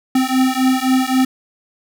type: beating tone pair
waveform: square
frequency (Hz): 257.8 / 261.6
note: C4 / C4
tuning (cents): -26 / 0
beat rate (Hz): 3.8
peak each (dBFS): -17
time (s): 0.15-1.25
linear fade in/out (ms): 5
effects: none